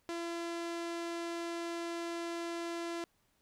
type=tone with low-pass filter; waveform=sawtooth; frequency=339 Hz; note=E4; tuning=49 cents sharp; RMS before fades=-39 dBFS; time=0.09-3.04 s; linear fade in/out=0 ms; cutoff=8100 Hz; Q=0.77; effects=pink hiss -74 dBFS RMS until 3.41 s